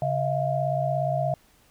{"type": "tone cluster", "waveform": "sine", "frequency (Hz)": [138.5, 639, 696], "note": ["C#3", "D#5", "F5"], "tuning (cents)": [-1, 46, -6], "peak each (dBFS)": -27, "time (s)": [0.02, 1.34], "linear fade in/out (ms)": 2, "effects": ["pink hiss -60 dBFS RMS until 1.7 s"]}